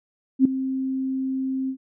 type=tone with ADSR envelope; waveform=sine; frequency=264 Hz; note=C4; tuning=16 cents sharp; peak=-9 dBFS; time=0.39-1.77 s; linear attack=61 ms; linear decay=4 ms; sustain=-14 dB; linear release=80 ms; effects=none